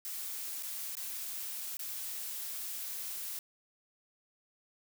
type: noise with dropouts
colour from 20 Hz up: blue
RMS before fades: -40 dBFS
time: 0.05-3.39 s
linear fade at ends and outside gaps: 1 ms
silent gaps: 0.626-0.632 / 0.953-0.969 / 1.77-1.792 s
effects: none

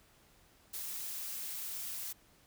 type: noise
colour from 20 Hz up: blue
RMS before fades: -41 dBFS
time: 0.73-2.13 s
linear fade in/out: 10 ms
effects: pink hiss -65 dBFS RMS until 2.46 s

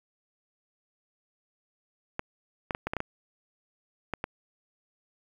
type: clicks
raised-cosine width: 0.5 ms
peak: -15 dBFS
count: 9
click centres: 2.194 / 2.708 / 2.749 / 2.87 / 2.935 / 2.967 / 3.004 / 4.137 / 4.241 s
effects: 8-bit

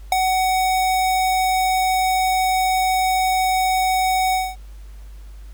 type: tone with ADSR envelope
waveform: square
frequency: 749 Hz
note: F#5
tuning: 21 cents sharp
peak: -11 dBFS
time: 0.12-4.56 s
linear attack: 3 ms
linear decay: 9 ms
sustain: -6 dB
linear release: 220 ms
effects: added 50 Hz sine -35 dBFS peak until 5.53 s + pink hiss -54 dBFS RMS until 5.53 s

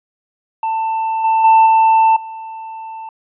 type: tone with level steps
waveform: triangle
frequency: 890 Hz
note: A5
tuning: 20 cents sharp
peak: -14 / -9 / -4 / -6 / -25 dBFS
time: 0.63-3.09 s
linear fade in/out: 2 ms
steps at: 1.24 / 1.44 / 1.66 / 2.16 s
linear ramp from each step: 5 ms
effects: resampled to 8000 Hz

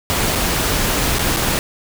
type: noise with dropouts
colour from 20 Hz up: pink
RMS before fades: -18 dBFS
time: 0.1-1.59 s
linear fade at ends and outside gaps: 0 ms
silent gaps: 0.352-0.356 / 1.186-1.193 / 1.363-1.369 s
effects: none

